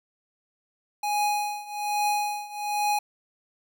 square tone with tremolo, 830.6 Hz, G#5, in tune, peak -22 dBFS, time 1.03-2.99 s, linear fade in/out 5 ms, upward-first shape triangle, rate 1.2 Hz, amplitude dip 90%, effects none

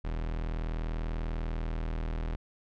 40% pulse tone, 40.26 Hz, E1, 40 cents flat, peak -30 dBFS, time 0.04-2.36 s, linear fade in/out 10 ms, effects low-pass 3000 Hz 12 dB/octave

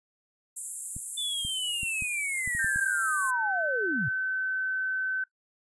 pink high-pass noise, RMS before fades -34 dBFS, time 0.56-3.31 s, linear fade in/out 10 ms, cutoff 7400 Hz, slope 96 dB/octave
clicks, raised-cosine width 5 ms, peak -28 dBFS, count 8, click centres 0.965 / 1.45 / 1.832 / 2.023 / 2.476 / 2.55 / 2.645 / 2.76 s
sine linear sweep, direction down, 3520 to 106 Hz, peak -29 dBFS, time 1.17-4.09 s, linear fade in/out 10 ms
sine tone with pitch glide, 1581 to 1528 Hz, G6 to G6, +14 to -45 cents, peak -27 dBFS, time 2.59-5.24 s, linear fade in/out 5 ms, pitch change -59 cents, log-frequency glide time 2.91-3.21 s
effects noise-tail reverb RT60 0.1 s tail -19 dB re dry + resampled to 24000 Hz

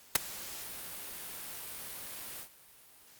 white noise with ADSR envelope, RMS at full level -21 dBFS, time 0.15-2.49 s, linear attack 6 ms, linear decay 12 ms, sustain -22 dB, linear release 85 ms, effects white hiss -58 dBFS RMS until 3.19 s + Opus 48 kbps

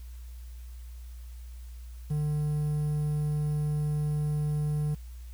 triangle tone with quantisation, 150 Hz, D3, 37 cents sharp, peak -24 dBFS, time 2.1-4.95 s, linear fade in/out 10 ms, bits 9, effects added 60 Hz sine -40 dBFS peak until 5.33 s + white hiss -60 dBFS RMS until 5.33 s

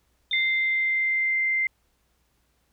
sine tone with exponential decay, 3597 Hz, A7, 37 cents sharp, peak -25 dBFS, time 0.31-1.33 s, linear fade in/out 2 ms, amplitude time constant 220 ms
sine tone, 2086 Hz, C7, 6 cents flat, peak -21 dBFS, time 0.33-1.67 s, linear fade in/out 2 ms
effects added 60 Hz sine -70 dBFS peak until 2.72 s + pink hiss -70 dBFS RMS until 2.72 s

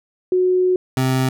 sine / 25% pulse tone pair in turn, 366.6 / 130.48 Hz, F#4 / C3, -16 / -4 cents, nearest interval octave + tritone, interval 1788 cents, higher first, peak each -13 / -12 dBFS, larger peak second, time 0.32-0.76 / 0.97-1.29 s, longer first, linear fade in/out 2 ms, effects none

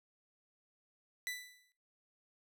sawtooth tone with exponential decay, 1985 Hz, B6, 8 cents sharp, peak -32 dBFS, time 1.27-1.72 s, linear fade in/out 0 ms, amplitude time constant 97 ms, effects noise-tail reverb RT60 0.4 s tail -20 dB re dry

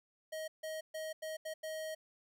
square tone bursts at uneven times, 630 Hz, D#5, 21 cents sharp, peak -40 dBFS, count 6, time 0.32-0.48 / 0.63-0.81 / 0.94-1.13 / 1.22-1.37 / 1.45-1.54 / 1.63-1.95 s, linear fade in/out 10 ms, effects 13-bit

